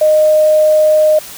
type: tone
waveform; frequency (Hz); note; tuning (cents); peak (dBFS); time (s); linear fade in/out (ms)
sine; 616; D#5; -17; -6; 0.01-1.19; 5
effects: white hiss -31 dBFS RMS until 1.37 s

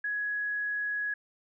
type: tone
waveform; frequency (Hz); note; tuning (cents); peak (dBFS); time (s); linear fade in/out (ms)
sine; 1674; G#6; +13; -29; 0.04-1.14; 5
effects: none

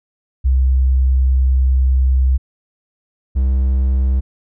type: tone pair in turn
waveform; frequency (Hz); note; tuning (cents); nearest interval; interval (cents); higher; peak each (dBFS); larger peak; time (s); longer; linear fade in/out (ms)
sine / triangle; 65 / 65.34; C2 / C2; -11 / -2; unison; 9; second; -10; neither; 0.44-2.38 / 3.35-4.21; first; 20
effects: none

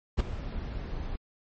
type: noise with ADSR envelope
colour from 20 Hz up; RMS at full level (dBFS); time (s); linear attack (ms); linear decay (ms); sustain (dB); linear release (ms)
brown; -19; 0.17-1.16; 34; 4; -16; 5
effects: low-pass 5000 Hz 12 dB/octave + MP3 32 kbps

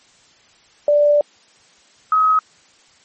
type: tone pair in turn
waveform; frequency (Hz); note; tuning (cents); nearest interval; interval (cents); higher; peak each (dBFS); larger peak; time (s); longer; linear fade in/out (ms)
sine; 587 / 1271.4; D5 / D#6; -1 / +37; octave + minor second; 1338; second; -10 / -11; first; 0.88-1.21 / 2.12-2.39; first; 2
effects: white hiss -52 dBFS RMS until 3.04 s + MP3 32 kbps

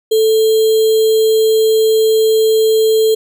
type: tone with sample-and-hold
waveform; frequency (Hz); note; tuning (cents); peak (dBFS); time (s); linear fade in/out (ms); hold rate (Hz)
sine; 440; A4; 0; -8; 0.11-3.15; 10; 3675
effects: none

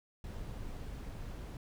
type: noise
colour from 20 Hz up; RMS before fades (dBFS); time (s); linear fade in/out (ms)
brown; -43; 0.24-1.57; 2
effects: none

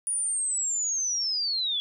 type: linear sweep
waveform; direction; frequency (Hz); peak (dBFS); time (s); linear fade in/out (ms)
sine; down; 9700 to 3335; -25; 0.07-1.8; 0
effects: none

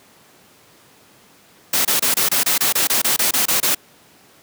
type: noise bursts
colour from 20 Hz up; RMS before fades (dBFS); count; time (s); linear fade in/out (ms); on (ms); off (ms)
white; -17; 14; 1.73-3.748; 5; 120; 26
effects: pink hiss -50 dBFS RMS until 4.42 s + high-pass 150 Hz 12 dB/octave

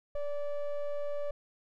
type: ring-modulated tone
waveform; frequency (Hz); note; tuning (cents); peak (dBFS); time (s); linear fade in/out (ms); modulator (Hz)
triangle; 290; D4; -22; -27; 0.15-1.31; 5; 290
effects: none

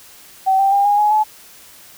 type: tone with pitch steps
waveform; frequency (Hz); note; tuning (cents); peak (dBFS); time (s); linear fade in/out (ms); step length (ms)
sine; 766 / 783.5 / 801.3 / 819.6 / 838.2 / 857.3; G5 / G5 / G5 / G#5 / G#5 / A5; -40 / -1 / +38 / -23 / +16 / -45; -11; 0.46-1.24; 20; 130
effects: white hiss -43 dBFS RMS until 1.97 s

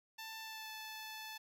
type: tone with pitch glide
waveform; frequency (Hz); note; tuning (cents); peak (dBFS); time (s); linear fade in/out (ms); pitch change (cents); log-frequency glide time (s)
10% pulse; 887 to 872.8; A5 to A5; +14 to -14; -37; 0.18-1.38; 10; -28; 0.4-0.7
effects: none

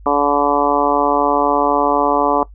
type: harmonic tone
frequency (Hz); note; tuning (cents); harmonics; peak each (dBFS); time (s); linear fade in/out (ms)
144; D3; -34; 2 / 3 / 4 / 5 / 6 / 7 / 8; -20 / -20 / -20 / -20 / -20 / -20 / -20; 0.06-2.43; 2
effects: noise-tail reverb RT60 0.1 s tail -19 dB re dry + added 50 Hz sine -36 dBFS peak until 2.54 s

